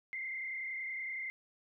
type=tone with frequency modulation; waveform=sine; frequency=2093 Hz; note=C7; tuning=in tune; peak=-37 dBFS; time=0.13-1.3 s; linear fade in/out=0 ms; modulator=30.7 Hz; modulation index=1.9; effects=none